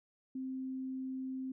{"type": "tone", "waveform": "sine", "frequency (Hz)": 261.6, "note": "C4", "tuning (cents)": 0, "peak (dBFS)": -37, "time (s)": [0.35, 1.52], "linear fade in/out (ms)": 5, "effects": []}